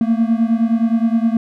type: beating tone pair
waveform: triangle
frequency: 224.9 / 234.5 Hz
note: A3 / A#3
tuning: +38 / +11 cents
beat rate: 9.6 Hz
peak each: -13 / -15 dBFS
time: 0.01-1.37 s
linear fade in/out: 2 ms
effects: none